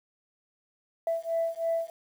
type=beating tone pair; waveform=sine; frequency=661 / 664.1 Hz; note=E5 / E5; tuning=+5 / +13 cents; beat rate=3.1 Hz; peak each=-29 dBFS; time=1.07-1.9 s; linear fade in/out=2 ms; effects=tanh soft clip ceiling -20 dBFS + 9-bit